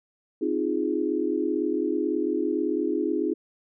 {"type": "chord", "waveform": "sine", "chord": "F minor seventh", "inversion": "second", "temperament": "equal", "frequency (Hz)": [261.6, 311.1, 349.2, 415.3], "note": ["C4", "Eb4", "F4", "Ab4"], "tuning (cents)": [0, 0, 0, 0], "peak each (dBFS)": [-31, -27, -28, -29], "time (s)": [0.41, 3.34], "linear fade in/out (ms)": 10, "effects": []}